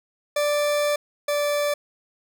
40% pulse tone pair in turn, 587.3 / 583.9 Hz, D5 / D5, 0 / -10 cents, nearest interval unison, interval 10 cents, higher first, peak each -19 / -20 dBFS, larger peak first, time 0.36-0.96 / 1.28-1.74 s, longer first, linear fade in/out 5 ms, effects none

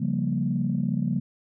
sine chord, G half-diminished seventh, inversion second, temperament equal, 138.59 / 174.61 / 196 / 233.1 Hz, Db3 / F3 / G3 / Bb3, 0 / 0 / 0 / 0 cents, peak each -28 dBFS, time 0-1.2 s, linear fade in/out 10 ms, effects tanh soft clip ceiling -13 dBFS

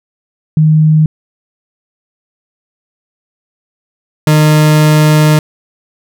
sine / 40% pulse tone pair in turn, 155.56 / 152.89 Hz, D#3 / D#3, 0 / -30 cents, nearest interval unison, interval 30 cents, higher first, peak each -4 dBFS, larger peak neither, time 0.57-1.06 / 4.27-5.39 s, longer second, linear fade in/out 2 ms, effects none

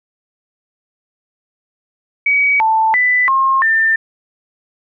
sine tone with pitch steps, 2266 / 884 / 1991 / 1070 / 1792 Hz, C#7 / A5 / B6 / C6 / A6, +37 / +8 / +14 / +38 / +31 cents, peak -10 dBFS, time 2.26-3.96 s, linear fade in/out 5 ms, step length 340 ms, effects none

